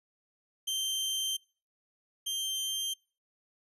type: tone pair in turn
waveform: sawtooth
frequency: 3136 / 3149 Hz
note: G7 / G7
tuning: 0 / +7 cents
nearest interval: unison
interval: 7 cents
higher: second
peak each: -27 / -28 dBFS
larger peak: first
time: 0.67-1.37 / 2.26-2.94 s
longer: first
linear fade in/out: 10 ms
effects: noise-tail reverb RT60 0.4 s tail -25 dB re dry + resampled to 32000 Hz